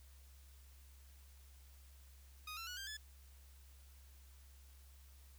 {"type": "tone with pitch steps", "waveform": "15% pulse", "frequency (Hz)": [1244.5, 1349.3, 1463, 1586.2, 1719.8], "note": ["D#6", "E6", "F#6", "G6", "A6"], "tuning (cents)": [0, 40, -20, 20, -40], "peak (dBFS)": -39, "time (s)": [2.47, 2.97], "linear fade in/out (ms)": 5, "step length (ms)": 100, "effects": ["added 67 Hz sine -58 dBFS peak until 5.38 s", "white hiss -68 dBFS RMS until 5.38 s"]}